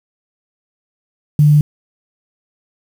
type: tone with quantisation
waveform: sine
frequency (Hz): 148.7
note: D3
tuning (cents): +22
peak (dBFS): -6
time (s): 1.39-1.61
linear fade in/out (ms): 2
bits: 6
effects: none